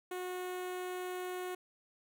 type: tone with notch filter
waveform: sawtooth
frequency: 364.3 Hz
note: F#4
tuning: 27 cents flat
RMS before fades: -40 dBFS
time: 0.11-1.55 s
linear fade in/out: 5 ms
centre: 5000 Hz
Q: 1.4
effects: none